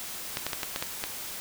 clicks, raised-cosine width 0.2 ms, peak -12 dBFS, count 7, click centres 0.371 / 0.466 / 0.532 / 0.632 / 0.761 / 0.825 / 1.039 s, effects white hiss -38 dBFS RMS until 1.4 s

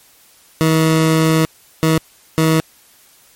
20% pulse tone bursts at uneven times, 159.8 Hz, D#3, 47 cents sharp, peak -6 dBFS, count 3, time 0.61-1.45 / 1.83-1.98 / 2.38-2.6 s, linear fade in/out 0 ms, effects white hiss -49 dBFS RMS until 3.35 s + MP3 64 kbps

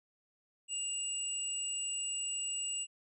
sine tone pair together, 2809 / 7883 Hz, F7 / B8, +9 / -4 cents, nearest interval octave + tritone, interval 1787 cents, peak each -39 / -36 dBFS, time 0.68-2.87 s, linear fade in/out 50 ms, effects none

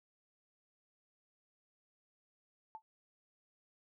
sine tone with exponential decay, 880 Hz, A5, in tune, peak -40 dBFS, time 2.75-2.82 s, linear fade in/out 0 ms, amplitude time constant 15 ms, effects none

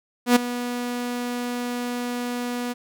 sawtooth tone with ADSR envelope, 243.8 Hz, B3, 22 cents flat, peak -7 dBFS, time 0.26-2.74 s, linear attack 99 ms, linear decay 11 ms, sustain -15 dB, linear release 23 ms, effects none

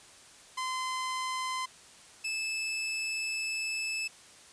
sawtooth tone pair in turn, 1031 / 2618 Hz, C6 / E7, -26 / -13 cents, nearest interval octave + major third, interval 1613 cents, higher second, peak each -28 dBFS, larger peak neither, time 0.57-1.66 / 2.24-4.08 s, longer second, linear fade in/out 10 ms, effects white hiss -54 dBFS RMS until 4.52 s + resampled to 22050 Hz

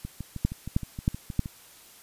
two click trains, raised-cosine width 5 ms, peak -22 / -10 dBFS, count 10 / 4, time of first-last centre 0.05-1.458 / 0.45-1.393 s, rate 6.39 / 3.18 Hz, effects white hiss -52 dBFS RMS until 2.02 s + resampled to 32000 Hz

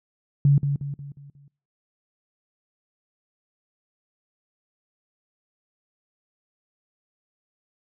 sine tone with echo, 141.6 Hz, C#3, 37 cents sharp, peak -13 dBFS, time 0.45-0.58 s, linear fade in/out 2 ms, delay 180 ms, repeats 5, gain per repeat -7 dB, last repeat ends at 1.48 s, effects noise-tail reverb RT60 0.5 s tail -26 dB re dry

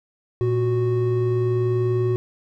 triangle tone pair together, 116.1 / 368.6 Hz, A#2 / F#4, -7 / -7 cents, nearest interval octave + minor sixth, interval 2000 cents, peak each -19 dBFS, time 0.41-2.16 s, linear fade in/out 0 ms, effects none

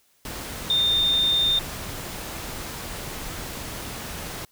sine tone in noise, 3629 Hz, A#7, 47 cents flat, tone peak -18 dBFS, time 0.7-1.59 s, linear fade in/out 2 ms, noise pink, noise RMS -34 dBFS, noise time 0.25-4.45 s, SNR +13 dB, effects white hiss -63 dBFS RMS until 4.51 s

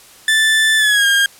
30% pulse tone with pitch glide, 1760 to 1613.9 Hz, A6 to G6, 0 to +50 cents, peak -8 dBFS, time 0.28-1.26 s, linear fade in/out 2 ms, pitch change -150 cents, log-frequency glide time 0.77-1.06 s, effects white hiss -43 dBFS RMS until 1.39 s + low-pass 12000 Hz 12 dB/octave

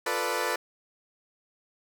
15% pulse chord, B half-diminished seventh, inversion second, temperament equal, 349.2 / 440 / 493.9 / 587.3 Hz, F4 / A4 / B4 / D5, 0 / 0 / 0 / 0 cents, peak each -29 / -26 / -24 / -27 dBFS, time 0.06-0.56 s, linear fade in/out 5 ms, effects none

